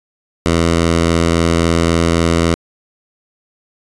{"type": "tone", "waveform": "10% pulse", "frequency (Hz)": 83.7, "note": "E2", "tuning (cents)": 27, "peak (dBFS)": -3, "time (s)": [0.46, 2.54], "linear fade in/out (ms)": 0, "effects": ["resampled to 22050 Hz"]}